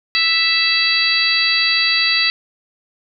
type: harmonic tone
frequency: 659.3 Hz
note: E5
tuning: in tune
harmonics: 2 / 3 / 4 / 5 / 6 / 7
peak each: -29 / -20 / -19 / -26 / -19 / -18 dBFS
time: 0.15-2.3 s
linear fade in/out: 0 ms
effects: none